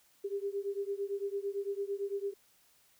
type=beating tone pair; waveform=sine; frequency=395.6 / 404.5 Hz; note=G4 / G#4; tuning=+16 / -46 cents; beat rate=8.9 Hz; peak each=-36 / -37 dBFS; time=0.24-2.34 s; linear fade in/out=10 ms; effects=white hiss -67 dBFS RMS until 2.99 s